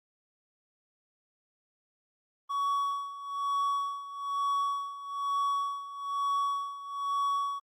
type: tone with tremolo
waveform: triangle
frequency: 1124 Hz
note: C#6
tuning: 24 cents sharp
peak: -24 dBFS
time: 2.49-7.6 s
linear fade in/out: 20 ms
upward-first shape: sine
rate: 1.1 Hz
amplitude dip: 80%
effects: Opus 24 kbps